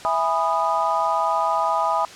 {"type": "chord", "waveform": "sine", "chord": "E major seventh", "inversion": "none", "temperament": "just", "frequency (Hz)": [659.3, 824.1, 988.9, 1236.1], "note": ["E5", "G#5", "B5", "D#6"], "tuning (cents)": [0, -14, 2, -12], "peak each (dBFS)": [-25, -24, -23, -24], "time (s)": [0.05, 2.05], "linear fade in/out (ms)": 0, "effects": ["white hiss -40 dBFS RMS until 2.15 s", "low-pass 6000 Hz 12 dB/octave"]}